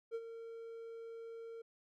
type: tone with ADSR envelope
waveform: triangle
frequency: 457.6 Hz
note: A#4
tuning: 32 cents flat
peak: -34 dBFS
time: 0.11-1.62 s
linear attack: 39 ms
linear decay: 49 ms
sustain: -10 dB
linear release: 8 ms
effects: none